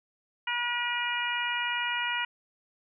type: harmonic tone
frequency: 481.2 Hz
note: B4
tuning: 45 cents flat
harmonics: 2 / 3 / 4 / 5 / 6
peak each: -34 / -34 / -34 / -34 / -34 dBFS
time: 0.47-2.25 s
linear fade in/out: 5 ms
effects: none